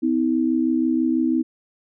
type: tone pair together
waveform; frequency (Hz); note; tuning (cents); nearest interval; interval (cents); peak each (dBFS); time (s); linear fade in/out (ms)
sine; 254.2 / 320.3; C4 / E4; -50 / -50; major third; 400; -20; 0.02-1.43; 20
effects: none